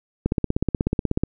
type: click train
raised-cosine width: 3 ms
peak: -7 dBFS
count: 17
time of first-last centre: 0.26-1.236 s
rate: 16.4 Hz
effects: none